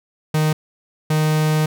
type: tone bursts at uneven times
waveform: 45% pulse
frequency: 154.7 Hz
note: D#3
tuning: 10 cents flat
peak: -15 dBFS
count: 2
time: 0.34-0.53 / 1.1-1.66 s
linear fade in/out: 5 ms
effects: none